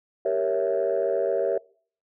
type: chord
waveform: sine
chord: G diminished seventh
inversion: none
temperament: equal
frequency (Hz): 392 / 466.2 / 554.4 / 659.3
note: G4 / Bb4 / Db5 / Fb5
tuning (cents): 0 / 0 / 0 / 0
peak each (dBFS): -27 / -26 / -25 / -26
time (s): 0.25-1.58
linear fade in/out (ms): 5
effects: noise-tail reverb RT60 0.5 s tail -24 dB re dry + tanh soft clip ceiling -15 dBFS

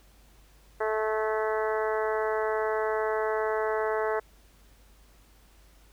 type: harmonic tone with a mistuned harmonic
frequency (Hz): 217.6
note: A3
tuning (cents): -19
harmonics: 2 / 3 / 4 / 5 / 6 / 7 / 8 / 9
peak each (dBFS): -28 / -32 / -34 / -36 / -38 / -39 / -40 / -41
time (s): 0.8-4.2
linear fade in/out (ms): 10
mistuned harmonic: 8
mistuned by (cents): -18
effects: added 50 Hz sine -56 dBFS peak until 5.92 s + pink hiss -61 dBFS RMS until 5.92 s

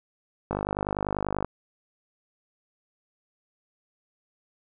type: click train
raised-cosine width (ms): 1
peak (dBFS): -13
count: 48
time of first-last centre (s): 0.51-1.446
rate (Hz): 50.2
effects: none

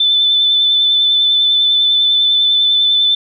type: tone with vibrato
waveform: sine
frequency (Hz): 3520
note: A7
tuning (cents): 0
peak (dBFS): -9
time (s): 0-3.15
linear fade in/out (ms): 5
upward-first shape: sine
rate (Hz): 10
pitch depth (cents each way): 17
effects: none

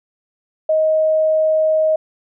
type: tone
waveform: sine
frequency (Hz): 628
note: D#5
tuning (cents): +16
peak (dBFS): -12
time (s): 0.69-1.96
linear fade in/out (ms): 5
effects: none

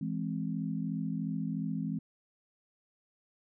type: chord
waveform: sine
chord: E augmented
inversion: none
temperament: equal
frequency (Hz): 164.81 / 207.7 / 261.6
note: E3 / G#3 / B#3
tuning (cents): 0 / 0 / 0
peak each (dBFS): -35 / -36 / -37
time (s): 0.01-1.99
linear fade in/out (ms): 5
effects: none

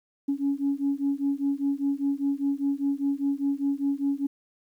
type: beating tone pair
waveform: sine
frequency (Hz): 277.2 / 282.2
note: C#4 / C#4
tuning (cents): 0 / +31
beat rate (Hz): 5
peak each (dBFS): -26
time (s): 0.28-4.27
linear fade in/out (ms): 10
effects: tanh soft clip ceiling -17 dBFS + 10-bit

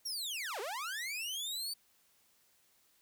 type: linear two-way sweep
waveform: sawtooth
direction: down then up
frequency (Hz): 5720 to 370 to 4626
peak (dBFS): -34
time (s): 0.05-1.74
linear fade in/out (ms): 10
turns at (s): 0.6
effects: white hiss -70 dBFS RMS until 3.01 s

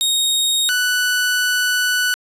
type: tone pair in turn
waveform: sawtooth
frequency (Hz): 3737 / 1486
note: A#7 / F#6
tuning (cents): +4 / +7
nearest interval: octave + major third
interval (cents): 1597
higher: first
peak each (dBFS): -12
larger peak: neither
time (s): 0.01-0.69 / 0.69-2.14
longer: second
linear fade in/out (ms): 0
effects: resampled to 32000 Hz

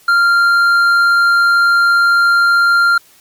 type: tone with hard clipping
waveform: sine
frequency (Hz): 1391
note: F6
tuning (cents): -7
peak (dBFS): -9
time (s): 0.08-2.98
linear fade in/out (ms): 5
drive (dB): 5
effects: white hiss -47 dBFS RMS until 3.2 s + MP3 96 kbps

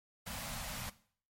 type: band-stop noise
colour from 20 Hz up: pink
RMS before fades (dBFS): -42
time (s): 0.26-0.9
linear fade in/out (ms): 10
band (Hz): 250 to 540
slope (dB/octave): 48
effects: noise-tail reverb RT60 0.5 s tail -17 dB re dry + MP3 64 kbps

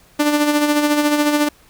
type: tone with tremolo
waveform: sawtooth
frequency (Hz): 295.7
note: D4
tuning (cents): +12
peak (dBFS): -8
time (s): 0.19-1.49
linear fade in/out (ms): 10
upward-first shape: sine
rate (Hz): 14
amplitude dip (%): 50
effects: pink hiss -51 dBFS RMS until 1.69 s

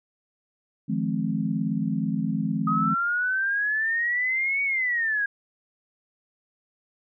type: chord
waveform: sine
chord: F minor seventh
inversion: third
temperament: equal with one note detuned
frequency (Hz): 155.56 / 174.61 / 212.6 / 261.6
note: Eb3 / F3 / Ab3 / C4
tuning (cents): 0 / 0 / +41 / 0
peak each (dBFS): -30 / -29 / -27 / -30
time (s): 0.88-2.95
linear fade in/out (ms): 20
type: exponential two-way sweep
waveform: sine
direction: up then down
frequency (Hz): 1250 to 2253 to 1619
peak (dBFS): -22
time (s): 2.67-5.26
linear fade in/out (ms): 5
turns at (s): 4.63
effects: none

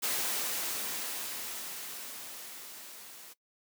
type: noise with level ramp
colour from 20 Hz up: white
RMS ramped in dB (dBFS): -31 to -50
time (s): 0.02-3.34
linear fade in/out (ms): 20
effects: noise-tail reverb RT60 0.1 s tail -19 dB re dry + high-pass 200 Hz 12 dB/octave

